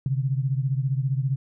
sine beating tone pair, 130.6 / 145.6 Hz, C3 / D3, -3 / -15 cents, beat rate 15 Hz, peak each -23 / -27 dBFS, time 0.06-1.36 s, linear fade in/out 2 ms, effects none

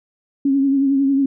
sine tone with vibrato, 274.4 Hz, C#4, 17 cents flat, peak -13 dBFS, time 0.45-1.26 s, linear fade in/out 5 ms, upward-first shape triangle, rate 11 Hz, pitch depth 48 cents each way, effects none

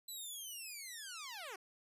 10% pulse linear sweep, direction down, 4028 to 352.9 Hz, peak -37 dBFS, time 0.08-1.56 s, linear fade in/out 5 ms, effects resampled to 32000 Hz

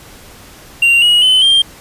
triangle tone with pitch steps, 2767 / 2900 / 3038 / 3184 Hz, F7 / F#7 / F#7 / G7, -17 / -35 / +45 / +26 cents, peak -5 dBFS, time 0.82-1.62 s, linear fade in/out 5 ms, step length 200 ms, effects pink hiss -38 dBFS RMS until 1.8 s + resampled to 32000 Hz

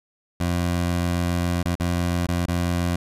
20% pulse tone with dropouts, 87.31 Hz, F2, in tune, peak -16 dBFS, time 0.4-2.96 s, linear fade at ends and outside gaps 5 ms, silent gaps 1.629-1.655 / 1.754-1.798 / 2.268-2.286 / 2.461-2.483 s, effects resampled to 32000 Hz

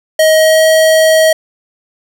square tone with pitch glide, 630 to 636.2 Hz, D#5 to D#5, +21 to +38 cents, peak -6 dBFS, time 0.19-1.33 s, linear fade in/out 5 ms, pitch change +17 cents, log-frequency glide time 0.34-0.65 s, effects none

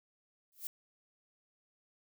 violet noise with exponential growth, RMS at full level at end -36 dBFS, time 0.52-0.67 s, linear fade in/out 1 ms, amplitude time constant 32 ms, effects none

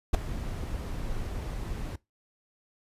brown noise with ADSR envelope, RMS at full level -17 dBFS, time 0.13-1.96 s, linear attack 18 ms, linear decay 3 ms, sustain -17 dB, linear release 8 ms, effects noise-tail reverb RT60 0.2 s tail -21 dB re dry + resampled to 32000 Hz

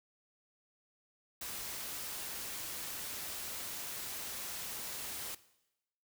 white noise, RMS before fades -42 dBFS, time 1.41-5.35 s, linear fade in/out 5 ms, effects noise-tail reverb RT60 0.9 s tail -18 dB re dry

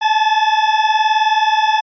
40% pulse beating tone pair, 857 / 876 Hz, A5 / A5, -46 / -8 cents, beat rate 19 Hz, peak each -14 dBFS, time 0.01-1.81 s, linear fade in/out 20 ms, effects resampled to 11025 Hz

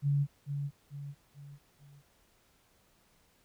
sine tone with echo, 142.2 Hz, C#3, 45 cents sharp, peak -25 dBFS, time 0.02-0.27 s, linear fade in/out 50 ms, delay 440 ms, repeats 4, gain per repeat -7 dB, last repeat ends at 2.03 s, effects pink hiss -68 dBFS RMS until 3.44 s

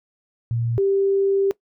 sine tone pair in turn, 116.8 / 392.9 Hz, A#2 / G4, +4 / +4 cents, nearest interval octave + major sixth, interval 2100 cents, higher second, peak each -20 / -16 dBFS, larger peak second, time 0.51-0.78 / 0.78-1.51 s, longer second, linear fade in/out 0 ms, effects noise-tail reverb RT60 0.1 s tail -20 dB re dry

